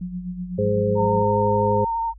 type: tone with tremolo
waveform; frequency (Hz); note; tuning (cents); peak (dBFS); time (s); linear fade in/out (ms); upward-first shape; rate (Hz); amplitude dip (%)
sine; 180; F#3; -47; -25; 0.01-1.24; 5; sine; 8; 60
type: harmonic tone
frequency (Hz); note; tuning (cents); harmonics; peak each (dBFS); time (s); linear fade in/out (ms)
103.8; G#2; 0; 1 / 2 / 4 / 5; -24 / -26 / -23 / -22; 0.58-1.85; 10
type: tone with vibrato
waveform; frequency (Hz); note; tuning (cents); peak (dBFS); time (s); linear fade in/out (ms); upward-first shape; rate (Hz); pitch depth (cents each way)
sine; 916; A#5; -31; -21; 0.95-2.14; 50; triangle; 12; 23
effects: added 50 Hz sine -41 dBFS peak until 2.18 s